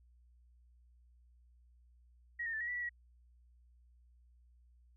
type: tone with pitch steps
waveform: sine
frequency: 1899 / 1828 / 1760 / 1900 / 1962 / 1946 / 1918 Hz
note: A#6 / A#6 / A6 / A#6 / B6 / B6 / A#6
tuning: +32 / -34 / 0 / +33 / -12 / -26 / +49 cents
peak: -36 dBFS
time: 2.39-2.894 s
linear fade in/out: 10 ms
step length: 72 ms
effects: added 60 Hz sine -62 dBFS peak until 4.96 s